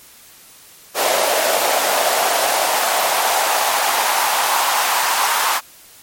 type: noise with high-pass filter sweep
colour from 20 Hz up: pink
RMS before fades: -17 dBFS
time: 0.94-5.61 s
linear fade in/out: 50 ms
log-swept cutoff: 580 to 980 Hz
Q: 3
effects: white hiss -44 dBFS RMS until 6.02 s + MP3 64 kbps